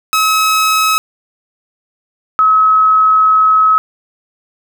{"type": "tone pair in turn", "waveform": ["sawtooth", "sine"], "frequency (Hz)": [1283, 1283], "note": ["E6", "E6"], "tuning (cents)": [-47, -47], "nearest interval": "unison", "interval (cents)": 0, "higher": "neither", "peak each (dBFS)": -6, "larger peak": "neither", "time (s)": [[0.13, 0.98], [2.39, 3.78]], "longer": "second", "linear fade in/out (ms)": 0, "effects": []}